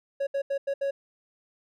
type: tone bursts at uneven times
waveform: triangle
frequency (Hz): 554.4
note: C#5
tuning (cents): 0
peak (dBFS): -23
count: 5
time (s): 0.2-0.27 / 0.34-0.42 / 0.5-0.58 / 0.67-0.74 / 0.81-0.91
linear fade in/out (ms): 10
effects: none